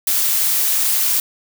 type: noise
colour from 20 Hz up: blue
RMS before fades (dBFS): -17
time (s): 0.07-1.2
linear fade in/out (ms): 2
effects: none